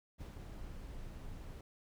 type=noise with ADSR envelope; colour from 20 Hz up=brown; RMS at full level=-44 dBFS; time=0.18-1.61 s; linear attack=34 ms; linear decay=81 ms; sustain=-3 dB; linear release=3 ms; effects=none